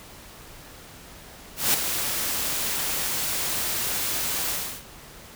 white noise with ADSR envelope, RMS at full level -19 dBFS, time 1.56-4.84 s, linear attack 180 ms, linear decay 6 ms, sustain -8 dB, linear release 330 ms, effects pink hiss -45 dBFS RMS until 5.35 s

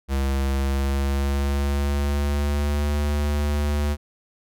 square tone with pitch glide, 68 to 73.3 Hz, C#2 to D2, -33 to -3 cents, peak -21 dBFS, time 0.08-3.97 s, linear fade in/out 50 ms, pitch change +130 cents, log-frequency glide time 0.54-2.94 s, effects none

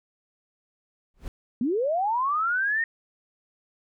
brown noise with exponential growth, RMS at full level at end -30 dBFS, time 1.14-1.28 s, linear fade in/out 1 ms, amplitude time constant 29 ms
sine linear sweep, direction up, 220 to 1864.7 Hz, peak -22 dBFS, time 1.61-2.84 s, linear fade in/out 2 ms
effects none

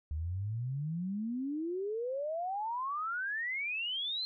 sine exponential sweep, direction up, 73.42 to 4186 Hz, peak -33 dBFS, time 0.11-4.25 s, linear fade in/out 0 ms, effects none

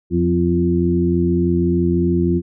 harmonic tone with a mistuned harmonic, 86.2 Hz, F2, 22 cents flat, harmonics 1 / 2 / 3 / 4, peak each -21 / -18 / -22 / -18 dBFS, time 0.1-2.42 s, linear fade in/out 50 ms, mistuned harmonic 2, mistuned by +28 cents, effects none

